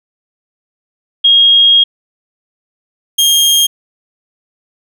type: tone pair in turn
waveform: sine / sawtooth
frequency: 3263 / 3227 Hz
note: G#7 / G7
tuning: -31 / +50 cents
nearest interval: unison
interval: 19 cents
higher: first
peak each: -4 dBFS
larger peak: neither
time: 1.24-1.84 / 3.18-3.67 s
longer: first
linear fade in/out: 10 ms
effects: none